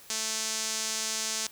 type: tone with band-pass filter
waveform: sawtooth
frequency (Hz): 220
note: A3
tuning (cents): 0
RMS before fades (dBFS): -32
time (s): 0.1-1.47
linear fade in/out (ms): 2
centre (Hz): 6500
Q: 1.9
effects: white hiss -52 dBFS RMS until 1.51 s